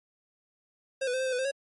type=tone with pitch steps; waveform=square; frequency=534 / 494.9 / 518 / 524 / 518 / 496.4 / 525 / 553 Hz; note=C5 / B4 / C5 / C5 / C5 / B4 / C5 / C#5; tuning=+35 / +4 / -17 / +2 / -17 / +9 / +6 / -4 cents; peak=-28 dBFS; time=1.01-1.514 s; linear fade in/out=10 ms; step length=63 ms; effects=MP3 48 kbps